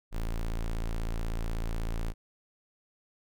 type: tone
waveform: square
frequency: 28.12 Hz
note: A0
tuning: 39 cents sharp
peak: -30 dBFS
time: 0.11-2.14 s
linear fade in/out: 50 ms
effects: none